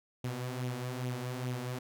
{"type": "tone with flanger", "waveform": "sawtooth", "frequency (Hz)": 125.4, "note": "B2", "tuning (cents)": 27, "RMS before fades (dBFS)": -37, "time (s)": [0.24, 1.79], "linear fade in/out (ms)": 5, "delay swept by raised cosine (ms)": [0.3, 6.3], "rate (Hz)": 2.4, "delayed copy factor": 0.55, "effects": []}